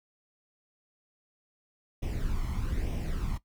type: noise with flanger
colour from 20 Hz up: brown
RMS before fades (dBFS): -31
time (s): 2.02-3.38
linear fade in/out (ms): 10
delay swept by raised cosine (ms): 0.34 to 0.96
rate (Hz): 1.1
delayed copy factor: +0.65
effects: noise-tail reverb RT60 0.1 s tail -17 dB re dry